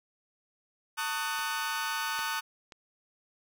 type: chord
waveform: sawtooth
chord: D# half-diminished seventh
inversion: second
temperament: just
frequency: 896 / 1120.1 / 1244.5 / 1493.4 Hz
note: A5 / C#6 / D#6 / F#6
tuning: +31 / +18 / 0 / +16 cents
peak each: -32 / -36 / -33 / -31 dBFS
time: 0.97-2.41 s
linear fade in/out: 20 ms
type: clicks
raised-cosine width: 0.2 ms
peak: -28 / -21 / -30 dBFS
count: 3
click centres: 1.391 / 2.191 / 2.722 s
effects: none